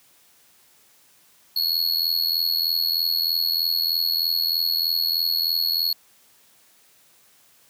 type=tone with amplitude modulation; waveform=square; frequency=4345 Hz; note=C#8; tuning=35 cents flat; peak=-17 dBFS; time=1.56-5.93 s; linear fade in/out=5 ms; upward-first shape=sine; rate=83.2 Hz; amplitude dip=80%; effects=white hiss -57 dBFS RMS until 7.69 s + high-pass 80 Hz 12 dB/octave